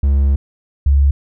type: tone pair in turn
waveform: triangle / sine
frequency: 69.3 / 69.9 Hz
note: C#2 / C#2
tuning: 0 / +15 cents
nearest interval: unison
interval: 15 cents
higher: second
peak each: -8 dBFS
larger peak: neither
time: 0.03-0.36 / 0.86-1.11 s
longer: first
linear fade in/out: 5 ms
effects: none